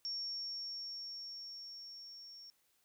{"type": "tone with level ramp", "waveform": "sine", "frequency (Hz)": 5500, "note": "F8", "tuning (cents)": -27, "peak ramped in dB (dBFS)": [-37, -51], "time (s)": [0.05, 2.5], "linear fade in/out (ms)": 0, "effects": ["white hiss -75 dBFS RMS until 2.84 s"]}